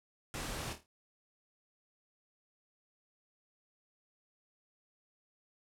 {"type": "noise with echo", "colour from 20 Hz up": "pink", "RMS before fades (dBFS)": -41, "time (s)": [0.34, 0.73], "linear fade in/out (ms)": 0, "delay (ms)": 26, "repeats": 5, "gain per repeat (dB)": -7, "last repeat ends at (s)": 0.86, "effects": ["low-pass 11000 Hz 12 dB/octave"]}